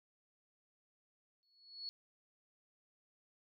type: tone with exponential growth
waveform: sine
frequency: 4380 Hz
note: C#8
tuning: 22 cents flat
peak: -39 dBFS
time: 1.43-1.89 s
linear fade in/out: 0 ms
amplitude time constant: 100 ms
effects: none